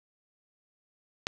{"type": "click", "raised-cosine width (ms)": 0.2, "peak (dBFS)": -12, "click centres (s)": 1.269, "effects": []}